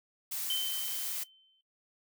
blue noise, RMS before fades -36 dBFS, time 0.31-1.24 s, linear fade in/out 10 ms
sine tone with exponential decay, 3083 Hz, G7, 29 cents flat, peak -28 dBFS, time 0.5-1.61 s, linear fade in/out 2 ms, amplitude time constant 240 ms
effects noise-tail reverb RT60 0.1 s tail -17 dB re dry

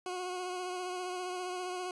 20% pulse tone with vibrato, 363.6 Hz, F#4, 30 cents flat, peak -31 dBFS, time 0.06-1.91 s, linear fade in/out 2 ms, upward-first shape triangle, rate 15 Hz, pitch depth 31 cents each way, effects resampled to 24000 Hz

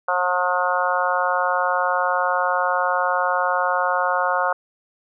harmonic tone, 180 Hz, F#3, 47 cents flat, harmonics 3 / 4 / 5 / 6 / 7 / 8, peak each -25 / -25 / -25 / -25 / -25 / -25 dBFS, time 0.08-4.53 s, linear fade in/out 5 ms, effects none

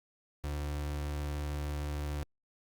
35% pulse tone, 73.42 Hz, D2, in tune, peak -32 dBFS, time 0.44-2.23 s, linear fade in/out 0 ms, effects Opus 48 kbps

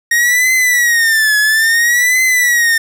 45% pulse tone with vibrato, 1864.7 Hz, A#6, in tune, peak -9 dBFS, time 0.11-2.78 s, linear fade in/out 5 ms, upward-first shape triangle, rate 0.59 Hz, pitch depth 170 cents each way, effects 7-bit

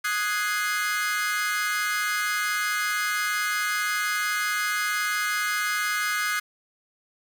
40% pulse chord, Ab dominant seventh, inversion second, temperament equal, 1244.5 / 1480 / 1661.2 / 2093 Hz, Eb6 / Gb6 / Ab6 / C7, 0 / 0 / 0 / 0 cents, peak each -29 dBFS, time 0.04-6.4 s, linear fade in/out 10 ms, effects none

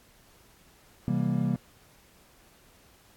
triangle chord, C dominant seventh, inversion none, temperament just, 130.81 / 163.52 / 196.22 / 235.5 Hz, C3 / E3 / G3 / Bb3, 0 / -14 / +2 / +18 cents, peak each -28 dBFS, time 1.08-1.56 s, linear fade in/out 0 ms, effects pink hiss -59 dBFS RMS until 3.16 s + AAC 64 kbps

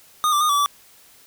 square tone with pitch steps, 1230 / 1173 / 1228 / 1150 / 1157 Hz, D#6 / D6 / D#6 / D6 / D6, -20 / -2 / -23 / -37 / -26 cents, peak -17 dBFS, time 0.24-0.66 s, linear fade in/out 0 ms, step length 84 ms, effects white hiss -51 dBFS RMS until 1.26 s

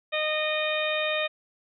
harmonic tone, 615 Hz, D#5, 20 cents flat, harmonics 1 / 2 / 3 / 4 / 5 / 6, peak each -28 / -35 / -33 / -30 / -37 / -33 dBFS, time 0.12-1.28 s, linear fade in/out 20 ms, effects none

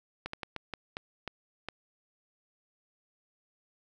slowing click train, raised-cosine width 0.3 ms, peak -20 dBFS, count 8, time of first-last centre 0.26-1.686 s, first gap 74 ms, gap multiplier 1.33, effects none

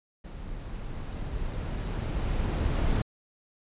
brown noise with level ramp, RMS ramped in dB -40 to -24 dBFS, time 0.24-3.02 s, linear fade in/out 5 ms, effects resampled to 8000 Hz

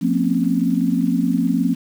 sine tone cluster, 177.3 / 226.7 / 252.8 / 272.2 Hz, F3 / A#3 / B3 / C#4, +26 / -48 / +41 / -31 cents, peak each -21 dBFS, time 0.01-1.75 s, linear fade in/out 20 ms, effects 7-bit

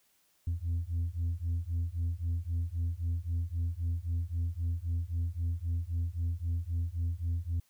sine beating tone pair, 83.1 / 86.9 Hz, E2 / F2, +15 / -8 cents, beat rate 3.8 Hz, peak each -31 dBFS, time 0.47-7.6 s, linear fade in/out 5 ms, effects tanh soft clip ceiling -27 dBFS + white hiss -70 dBFS RMS until 7.69 s

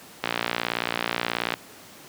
click train, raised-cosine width 0.3 ms, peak -7 dBFS, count 77, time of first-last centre 0.24-1.539 s, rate 58.5 Hz, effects pink hiss -46 dBFS RMS until 2.08 s + high-pass 150 Hz 12 dB/octave

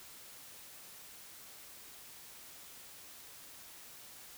silence, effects white hiss -53 dBFS RMS until 4.37 s

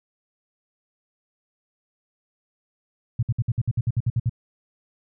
sine tone bursts, 117.4 Hz, A#2, 13 cents sharp, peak -18 dBFS, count 12, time 3.19-4.295 s, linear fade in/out 5 ms, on 38 ms, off 59 ms, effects none

